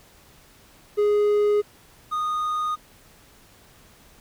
triangle tone pair in turn, 415.3 / 1234.1 Hz, G#4 / D#6, 0 / -15 cents, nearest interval octave + perfect fifth, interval 1885 cents, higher second, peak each -15 / -21 dBFS, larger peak first, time 0.97-1.62 / 2.11-2.76 s, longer neither, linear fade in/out 20 ms, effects pink hiss -53 dBFS RMS until 4.2 s

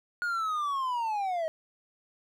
triangle linear sweep, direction down, 1449 to 625 Hz, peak -26 dBFS, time 0.22-1.48 s, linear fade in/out 0 ms, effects none

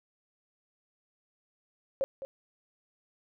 sine tone with echo, 541 Hz, C#5, 42 cents flat, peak -25 dBFS, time 2.01-2.04 s, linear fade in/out 0 ms, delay 210 ms, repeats 1, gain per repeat -11 dB, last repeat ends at 2.25 s, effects none

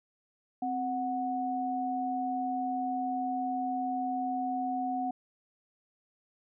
sine tone pair together, 260.5 / 736.8 Hz, C4 / F#5, -7 / -7 cents, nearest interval octave + tritone, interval 1800 cents, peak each -34 / -31 dBFS, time 0.62-5.11 s, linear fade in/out 5 ms, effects none

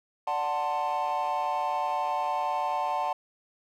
triangle chord, D dominant seventh, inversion none, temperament equal with one note detuned, 587.3 / 740 / 887.7 / 1046.5 Hz, D5 / F#5 / A5 / C6, 0 / 0 / +15 / 0 cents, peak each -33 / -28 / -27 / -31 dBFS, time 0.27-3.13 s, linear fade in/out 5 ms, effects tanh soft clip ceiling -19 dBFS

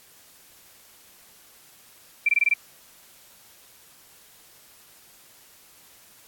sine tone bursts, 2349 Hz, D7, in tune, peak -16 dBFS, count 6, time 2.26-2.539 s, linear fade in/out 5 ms, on 29 ms, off 21 ms, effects white hiss -53 dBFS RMS until 6.27 s + AAC 64 kbps

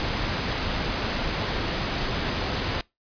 pink noise, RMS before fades -27 dBFS, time 0-2.81 s, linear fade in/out 0 ms, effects noise-tail reverb RT60 0.2 s tail -23 dB re dry + resampled to 11025 Hz

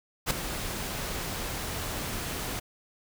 pink noise with ADSR envelope, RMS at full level -23 dBFS, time 0.26-2.6 s, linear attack 47 ms, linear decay 4 ms, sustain -11 dB, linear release 13 ms, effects none

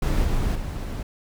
brown noise with level steps, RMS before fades -21 / -23 / -29 dBFS, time 0.02-1.03 s, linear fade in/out 5 ms, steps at 0.24 / 0.55 s, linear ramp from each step 5 ms, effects none

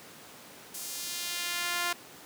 sawtooth tone with high-pass filter sweep, 349.2 Hz, F4, in tune, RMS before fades -34 dBFS, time 0.74-1.93 s, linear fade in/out 5 ms, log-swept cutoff 7900 to 1100 Hz, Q 0.83, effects pink hiss -49 dBFS RMS until 2.25 s + high-pass 200 Hz 12 dB/octave

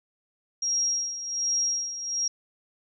sine tone with tremolo, 5620 Hz, F8, 10 cents sharp, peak -22 dBFS, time 0.62-2.28 s, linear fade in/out 5 ms, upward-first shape sine, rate 1.3 Hz, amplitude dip 70%, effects none

